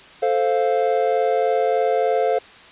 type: chord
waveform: triangle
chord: F major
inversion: first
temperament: equal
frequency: 440 / 523.3 / 698.5 Hz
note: A4 / C5 / F5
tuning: 0 / 0 / 0 cents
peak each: -19 dBFS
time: 0.22-2.39 s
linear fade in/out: 10 ms
effects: white hiss -44 dBFS RMS until 2.71 s + resampled to 8000 Hz